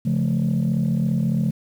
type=chord; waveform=sine; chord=Db augmented; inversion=none; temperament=just; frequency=138.59 / 173.24 / 216.5 Hz; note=Db3 / F3 / A3; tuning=0 / -14 / -28 cents; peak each=-21 dBFS; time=0.05-1.51 s; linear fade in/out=10 ms; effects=tanh soft clip ceiling -14 dBFS + 8-bit